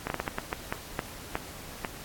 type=slowing click train; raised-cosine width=0.5 ms; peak=-13 dBFS; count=11; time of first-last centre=0.07-1.848 s; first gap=31 ms; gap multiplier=1.36; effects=pink hiss -44 dBFS RMS until 2.04 s + AAC 64 kbps